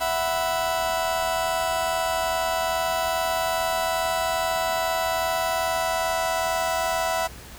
35% pulse chord, E suspended second, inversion none, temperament just, 659.3 / 741.7 / 988.9 Hz, E5 / F#5 / B5, 0 / +4 / +2 cents, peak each -24 / -26 / -27 dBFS, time 0-7.28 s, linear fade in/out 20 ms, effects added 63 Hz sine -45 dBFS peak until 7.58 s + pink hiss -43 dBFS RMS until 7.58 s

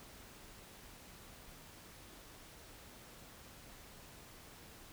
silence, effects pink hiss -56 dBFS RMS until 4.92 s

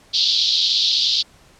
white band-pass noise, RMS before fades -18 dBFS, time 0.13-1.23 s, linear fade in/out 20 ms, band 3400 to 4700 Hz, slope 48 dB/octave, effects pink hiss -51 dBFS RMS until 1.59 s + low-pass 9000 Hz 12 dB/octave

